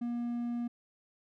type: tone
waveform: triangle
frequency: 238.4 Hz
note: A#3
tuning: 39 cents sharp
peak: -30 dBFS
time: 0.01-0.68 s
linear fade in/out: 10 ms
effects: none